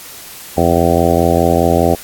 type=harmonic tone; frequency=84.9 Hz; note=F2; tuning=48 cents flat; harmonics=1 / 2 / 3 / 4 / 5 / 6 / 7 / 8 / 9; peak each=-18 / -18 / -18 / -18 / -18 / -18 / -18 / -18 / -18 dBFS; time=0.57-1.95 s; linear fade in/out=5 ms; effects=white hiss -33 dBFS RMS until 2.03 s + AAC 64 kbps